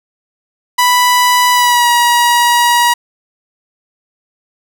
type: tone with pitch glide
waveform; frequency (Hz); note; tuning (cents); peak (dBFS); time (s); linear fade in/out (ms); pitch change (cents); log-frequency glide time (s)
sawtooth; 987.8 to 957.5; B5 to A#5; 0 to +46; -4; 0.78-2.94; 10; -54; 1.53-1.89
effects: 7-bit